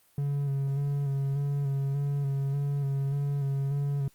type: tone with vibrato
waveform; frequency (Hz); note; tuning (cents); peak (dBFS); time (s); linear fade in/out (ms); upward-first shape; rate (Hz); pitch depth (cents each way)
triangle; 139.9; C#3; +16; -24; 0.18-4.08; 2; square; 1.7; 26
effects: white hiss -64 dBFS RMS until 4.14 s + Opus 32 kbps